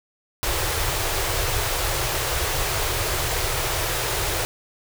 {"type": "band-stop noise", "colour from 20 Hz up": "pink", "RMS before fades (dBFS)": -24, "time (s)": [0.43, 4.45], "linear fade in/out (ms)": 0, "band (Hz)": [140, 340], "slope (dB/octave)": 48, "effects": []}